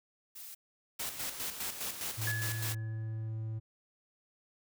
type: noise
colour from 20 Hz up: blue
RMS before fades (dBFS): -47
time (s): 0.35-0.55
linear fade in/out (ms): 10
type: noise with tremolo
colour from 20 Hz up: white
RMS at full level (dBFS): -37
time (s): 0.99-2.75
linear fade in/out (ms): 10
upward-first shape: square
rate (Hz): 4.9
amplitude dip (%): 55
type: tone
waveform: triangle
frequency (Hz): 110.6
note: A2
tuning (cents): +9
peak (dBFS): -33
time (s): 2.17-3.6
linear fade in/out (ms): 20
type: tone with exponential decay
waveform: sine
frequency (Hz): 1700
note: G#6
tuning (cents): +40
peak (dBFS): -32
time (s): 2.27-3.29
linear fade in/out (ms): 2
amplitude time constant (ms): 220
effects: none